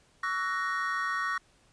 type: chord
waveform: triangle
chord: F# dominant seventh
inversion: second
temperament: equal with one note detuned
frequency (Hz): 1126.8 / 1318.5 / 1480 / 1864.7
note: C#6 / E6 / F#6 / A#6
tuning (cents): +28 / 0 / 0 / 0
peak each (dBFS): -31 / -35 / -34 / -31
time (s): 0.23-1.38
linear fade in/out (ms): 5
effects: pink hiss -64 dBFS RMS until 1.72 s + resampled to 22050 Hz